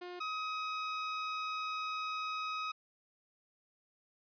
sawtooth tone pair in turn, 356.7 / 1265.3 Hz, F4 / D#6, +37 / +29 cents, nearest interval octave + minor seventh, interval 2192 cents, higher second, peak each -39 / -32 dBFS, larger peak second, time 0.01-0.2 / 0.2-2.72 s, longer second, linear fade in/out 10 ms, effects resampled to 11025 Hz

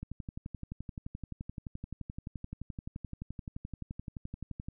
click train, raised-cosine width 5 ms, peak -27 dBFS, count 55, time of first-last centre 0.03-4.685 s, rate 11.6 Hz, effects none

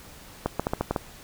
clicks, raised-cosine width 1 ms, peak -10 dBFS, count 7, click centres 0.46 / 0.596 / 0.669 / 0.735 / 0.81 / 0.91 / 0.962 s, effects pink hiss -47 dBFS RMS until 1.23 s

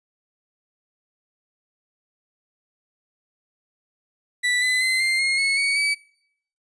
35% pulse tone with pitch steps, 1969 / 2012 / 2055 / 2099 / 2145 / 2191 / 2238 / 2287 Hz, B6 / B6 / C7 / C7 / C7 / C#7 / C#7 / D7, -6 / +32 / -32 / +5 / +42 / -21 / +16 / -47 cents, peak -17 dBFS, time 4.43-5.95 s, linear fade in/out 20 ms, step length 190 ms, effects noise-tail reverb RT60 0.7 s tail -24 dB re dry + resampled to 22050 Hz

